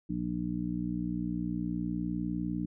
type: harmonic tone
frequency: 59.8 Hz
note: A#1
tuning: 45 cents sharp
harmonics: 1 / 2 / 3 / 4 / 5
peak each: -43 / -43 / -34 / -38 / -35 dBFS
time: 0.09-2.66 s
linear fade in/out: 10 ms
effects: none